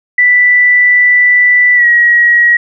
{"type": "tone with pitch glide", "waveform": "sine", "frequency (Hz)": [1975.5, 1903.8], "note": ["B6", "A#6"], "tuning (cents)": [0, 36], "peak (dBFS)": -4, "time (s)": [0.18, 2.57], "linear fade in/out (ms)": 5, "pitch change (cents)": -64, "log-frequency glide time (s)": [1.75, 1.86], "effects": []}